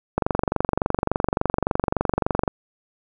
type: click train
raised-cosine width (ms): 1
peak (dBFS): -5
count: 55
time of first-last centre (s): 0.18-2.478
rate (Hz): 23.5
effects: none